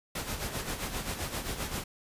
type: noise with tremolo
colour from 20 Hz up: pink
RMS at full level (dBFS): -33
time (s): 0.15-1.84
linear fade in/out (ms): 5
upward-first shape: sine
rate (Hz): 7.6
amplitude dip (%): 60
effects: resampled to 32000 Hz